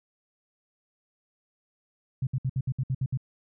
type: tone bursts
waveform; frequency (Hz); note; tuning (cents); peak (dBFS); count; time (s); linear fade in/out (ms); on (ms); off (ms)
sine; 130.81; C3; 0; -24; 9; 2.22-3.174; 5; 50; 63
effects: none